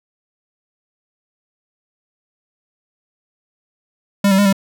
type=tone with pitch steps; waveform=square; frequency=199.9 / 192.3 / 203 / 195 Hz; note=G3 / G3 / G#3 / G3; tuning=+34 / -33 / -39 / -9 cents; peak=-11 dBFS; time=4.24-4.528 s; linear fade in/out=5 ms; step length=72 ms; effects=none